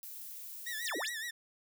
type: noise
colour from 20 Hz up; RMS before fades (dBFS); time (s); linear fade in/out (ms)
violet; -46; 0.03-0.91; 0
type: tone with vibrato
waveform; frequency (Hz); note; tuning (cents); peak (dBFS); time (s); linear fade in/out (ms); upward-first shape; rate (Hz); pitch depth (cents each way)
sawtooth; 1826; A#6; -36; -34; 0.66-1.31; 10; sine; 7.1; 110
type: exponential two-way sweep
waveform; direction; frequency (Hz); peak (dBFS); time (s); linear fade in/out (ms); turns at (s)
sine; down then up; 11175 to 277.2 to 11175; -36; 0.84-1.1; 10; 0.97
effects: none